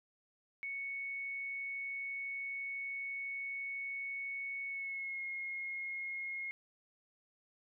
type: tone with pitch glide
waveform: sine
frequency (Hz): 2217 to 2154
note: C#7 to C7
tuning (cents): 0 to +50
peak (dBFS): -38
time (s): 0.63-6.51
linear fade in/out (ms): 0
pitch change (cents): -50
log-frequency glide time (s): 4.67-5.23
effects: none